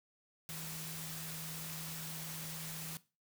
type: tone in noise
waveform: sine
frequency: 160 Hz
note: D#3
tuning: 49 cents sharp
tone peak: -47 dBFS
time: 0.49-2.97 s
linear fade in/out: 0 ms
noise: white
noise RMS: -45 dBFS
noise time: 0.49-2.97 s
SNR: -5 dB
effects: noise-tail reverb RT60 0.3 s tail -18 dB re dry